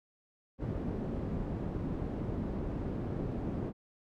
white low-pass noise, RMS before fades -36 dBFS, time 0.58-3.73 s, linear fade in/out 50 ms, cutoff 260 Hz, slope 12 dB/octave, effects none

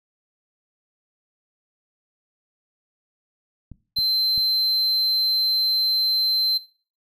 clicks, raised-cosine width 5 ms, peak -26 dBFS, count 3, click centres 3.717 / 3.987 / 4.378 s
triangle tone, 4100 Hz, C8, 36 cents flat, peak -18 dBFS, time 3.96-6.58 s, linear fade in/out 10 ms
effects noise-tail reverb RT60 0.4 s tail -18 dB re dry

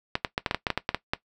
clicks, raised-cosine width 0.3 ms, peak -8 dBFS, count 12, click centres 0.154 / 0.248 / 0.379 / 0.462 / 0.511 / 0.546 / 0.668 / 0.703 / 0.776 / 0.891 / 0.946 / 1.135 s, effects noise-tail reverb RT60 0.1 s tail -17 dB re dry

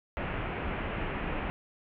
pink low-pass noise, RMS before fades -34 dBFS, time 0.17-1.5 s, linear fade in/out 0 ms, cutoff 2800 Hz, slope 48 dB/octave, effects none

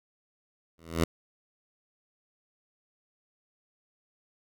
10% pulse tone with exponential growth, 82.41 Hz, E2, in tune, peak -12 dBFS, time 0.78-1.04 s, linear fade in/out 5 ms, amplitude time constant 56 ms, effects none

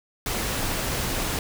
pink noise, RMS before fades -27 dBFS, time 0.26-1.39 s, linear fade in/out 2 ms, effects none

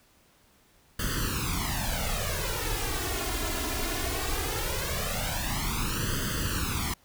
pink noise with flanger, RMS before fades -30 dBFS, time 0.99-6.94 s, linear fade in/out 5 ms, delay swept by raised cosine 0.63 to 2.93 ms, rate 0.19 Hz, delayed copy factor +1, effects pink hiss -62 dBFS RMS until 7.04 s

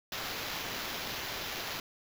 violet noise with sample-and-hold, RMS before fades -38 dBFS, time 0.12-1.8 s, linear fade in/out 2 ms, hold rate 8820 Hz, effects none

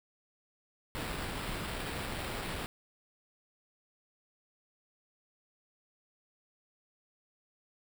pink noise with sample-and-hold, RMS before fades -38 dBFS, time 0.95-2.66 s, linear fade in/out 0 ms, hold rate 6300 Hz, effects none

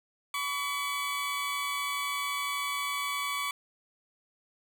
20% pulse tone pair together, 1005 / 1136.9 Hz, B5 / C#6, +30 / +43 cents, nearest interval major second, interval 213 cents, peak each -35 / -26 dBFS, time 0.34-3.51 s, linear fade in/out 2 ms, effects none

